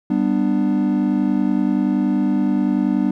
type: chord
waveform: triangle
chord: G major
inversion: none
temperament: equal with one note detuned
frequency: 196 / 246.9 / 297.1 Hz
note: G3 / B3 / D4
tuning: 0 / 0 / +20 cents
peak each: -18 dBFS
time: 0.1-3.11 s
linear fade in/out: 5 ms
effects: none